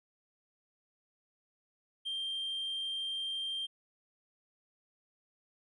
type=tone; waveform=triangle; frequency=3173 Hz; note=G7; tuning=20 cents sharp; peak=-32 dBFS; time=2.05-3.67 s; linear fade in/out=20 ms; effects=tanh soft clip ceiling -29 dBFS + resampled to 24000 Hz